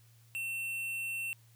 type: tone with hard clipping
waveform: sine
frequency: 2700 Hz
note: E7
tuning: 41 cents sharp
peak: -36 dBFS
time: 0.35-1.33 s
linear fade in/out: 0 ms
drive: 11 dB
effects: added 115 Hz sine -59 dBFS peak until 1.55 s + white hiss -67 dBFS RMS until 1.55 s